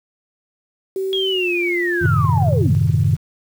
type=tone with pitch glide; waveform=sine; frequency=383.3 to 349.5 Hz; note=G4 to F4; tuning=-39 to +1 cents; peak=-19 dBFS; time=0.96-2.06 s; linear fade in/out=2 ms; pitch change=-160 cents; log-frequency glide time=1.3-1.52 s
type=linear sweep; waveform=sine; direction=down; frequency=3322 to 113.3 Hz; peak=-19 dBFS; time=1.13-2.75 s; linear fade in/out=0 ms
type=chord; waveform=sine; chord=F# diminished seventh; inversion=none; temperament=equal with one note detuned; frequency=92.5 / 109.49 / 130.81 / 155.56 Hz; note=F#2 / A2 / C3 / Eb3; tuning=0 / -8 / 0 / 0 cents; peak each=-18 dBFS; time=2.01-3.17 s; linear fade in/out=20 ms
effects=tanh soft clip ceiling -5 dBFS + 7-bit